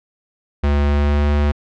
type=tone with pitch glide; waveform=square; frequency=72 to 73.09 Hz; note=D2 to D2; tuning=-34 to -8 cents; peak=-14 dBFS; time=0.63-1.52 s; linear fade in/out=10 ms; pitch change=+26 cents; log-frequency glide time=0.83-1.29 s; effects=low-pass 3000 Hz 12 dB/octave